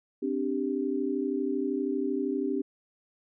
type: chord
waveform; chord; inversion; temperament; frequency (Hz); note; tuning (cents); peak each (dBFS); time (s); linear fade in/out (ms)
sine; C suspended second; none; just; 261.6 / 294.3 / 392.4; C4 / D4 / G4; 0 / +4 / +2; -31; 0.22-2.62; 10
effects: none